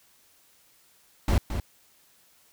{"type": "noise with echo", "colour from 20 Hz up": "brown", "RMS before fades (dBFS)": -21, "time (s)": [1.28, 1.38], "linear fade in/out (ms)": 2, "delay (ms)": 220, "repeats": 1, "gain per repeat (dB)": -8, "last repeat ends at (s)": 1.6, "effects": ["white hiss -61 dBFS RMS until 2.52 s"]}